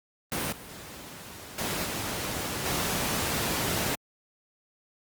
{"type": "noise with level steps", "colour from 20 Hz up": "pink", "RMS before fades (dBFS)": [-29, -43, -30, -32, -28], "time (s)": [0.32, 3.95], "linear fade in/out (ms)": 0, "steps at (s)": [0.52, 1.58, 1.85, 2.65], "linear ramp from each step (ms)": 5, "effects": ["high-pass 80 Hz 12 dB/octave", "Opus 32 kbps"]}